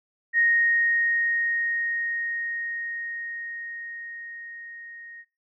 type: tone with level ramp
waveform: sine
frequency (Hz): 1864.7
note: A#6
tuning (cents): 0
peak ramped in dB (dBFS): -17 to -41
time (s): 0.33-5.25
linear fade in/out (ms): 50
effects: noise-tail reverb RT60 0.3 s tail -20 dB re dry